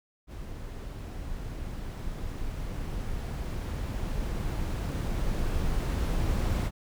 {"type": "noise with level ramp", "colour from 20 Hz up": "brown", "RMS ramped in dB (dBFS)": [-39, -26], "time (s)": [0.27, 6.71], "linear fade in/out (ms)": 50, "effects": []}